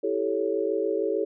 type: chord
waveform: sine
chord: A dominant seventh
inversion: second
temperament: equal with one note detuned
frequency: 329.6 / 392 / 438.5 / 554.4 Hz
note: E4 / G4 / A4 / C#5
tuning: 0 / 0 / -6 / 0 cents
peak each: -31 / -28 / -27 / -31 dBFS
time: 0.03-1.25 s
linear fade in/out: 10 ms
effects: none